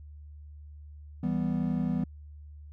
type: chord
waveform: triangle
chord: E minor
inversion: none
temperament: equal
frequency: 164.81 / 196 / 246.9 Hz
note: E3 / G3 / B3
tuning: 0 / 0 / 0 cents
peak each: -29 dBFS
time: 1.23-2.04 s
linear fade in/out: 5 ms
effects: added 74 Hz sine -44 dBFS peak until 2.72 s